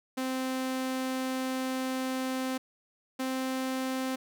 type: tone pair in turn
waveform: sawtooth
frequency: 260 / 261.1 Hz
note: C4 / C4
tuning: -11 / -3 cents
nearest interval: unison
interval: 8 cents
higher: second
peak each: -26 dBFS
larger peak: neither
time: 0.17-2.58 / 3.19-4.16 s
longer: first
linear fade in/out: 10 ms
effects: none